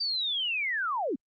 sine linear sweep, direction down, 4699 to 215.4 Hz, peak -27 dBFS, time 0-1.16 s, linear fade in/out 10 ms, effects Opus 32 kbps

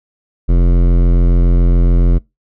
sine tone with hard clipping, 43.54 Hz, F1, 5 cents flat, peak -9 dBFS, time 0.48-2.19 s, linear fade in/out 20 ms, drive 16 dB, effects noise-tail reverb RT60 0.2 s tail -24 dB re dry

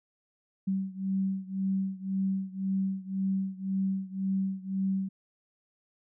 sine beating tone pair, 191.5 / 193.4 Hz, G3 / G3, -40 / -23 cents, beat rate 1.9 Hz, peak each -30 / -32 dBFS, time 0.67-5.09 s, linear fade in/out 10 ms, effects none

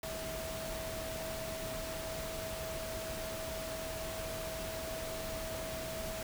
sine tone in noise, 646 Hz, E5, 35 cents flat, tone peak -41 dBFS, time 0.03-6.23 s, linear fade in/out 2 ms, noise pink, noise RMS -42 dBFS, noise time 0.03-6.23 s, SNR -2 dB, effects none

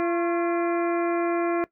harmonic tone with a mistuned harmonic, 341.7 Hz, F4, 38 cents flat, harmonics 1 / 2 / 3 / 4 / 5 / 6 / 7, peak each -23 / -29 / -33 / -35 / -37 / -39 / -40 dBFS, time 0-1.64 s, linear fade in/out 0 ms, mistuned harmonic 3, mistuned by +82 cents, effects noise-tail reverb RT60 0.1 s tail -19 dB re dry

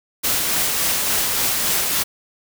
white noise with tremolo, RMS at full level -19 dBFS, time 0.23-2.04 s, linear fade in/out 20 ms, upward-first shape sine, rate 3.5 Hz, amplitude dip 25%, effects none

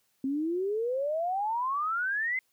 sine exponential sweep, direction up, 261.6 to 2093 Hz, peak -27 dBFS, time 0.24-2.39 s, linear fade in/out 2 ms, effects white hiss -72 dBFS RMS until 2.52 s + high-pass 60 Hz 12 dB/octave

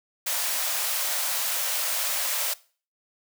white high-pass noise, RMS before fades -27 dBFS, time 0.26-2.54 s, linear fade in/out 10 ms, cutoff 510 Hz, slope 96 dB/octave, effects noise-tail reverb RT60 0.4 s tail -20 dB re dry

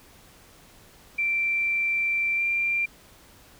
sine tone with pitch glide, 2349 to 2374 Hz, D7 to D7, 0 to +18 cents, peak -22 dBFS, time 1.18-2.86 s, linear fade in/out 10 ms, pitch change +18 cents, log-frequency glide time 2.36-2.42 s, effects pink hiss -53 dBFS RMS until 3.59 s

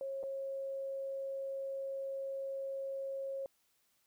sine tone with dropouts, 543 Hz, C#5, 36 cents flat, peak -37 dBFS, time 0.01-3.46 s, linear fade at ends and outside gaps 1 ms, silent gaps 0.23-0.236 s, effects white hiss -75 dBFS RMS until 4.06 s

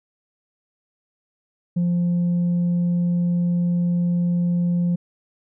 sine tone with tanh clipping, 174.61 Hz, F3, in tune, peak -18 dBFS, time 1.76-4.96 s, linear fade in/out 10 ms, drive 1 dB, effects none

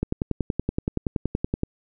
click train, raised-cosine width 3 ms, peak -10 dBFS, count 18, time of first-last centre 0.03-1.634 s, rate 10.6 Hz, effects none

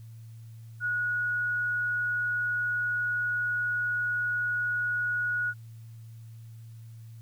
sine tone, 1456 Hz, F#6, 28 cents flat, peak -26 dBFS, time 0.8-5.54 s, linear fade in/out 50 ms, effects added 113 Hz sine -43 dBFS peak until 7.21 s + white hiss -65 dBFS RMS until 7.21 s

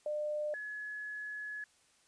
sine tone pair in turn, 600 / 1697.1 Hz, D5 / G#6, +37 / +37 cents, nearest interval octave + tritone, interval 1800 cents, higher second, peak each -33 / -39 dBFS, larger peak first, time 0.06-0.54 / 0.54-1.64 s, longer second, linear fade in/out 2 ms, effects white hiss -68 dBFS RMS until 2.07 s + resampled to 22050 Hz

